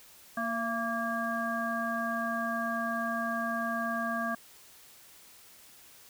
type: harmonic tone with a mistuned harmonic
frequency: 232.1 Hz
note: A#3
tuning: 7 cents flat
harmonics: 1 / 3 / 5 / 7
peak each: -35 / -35 / -35 / -35 dBFS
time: 0.37-4.35 s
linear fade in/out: 5 ms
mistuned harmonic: 3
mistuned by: -48 cents
effects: white hiss -55 dBFS RMS until 6.09 s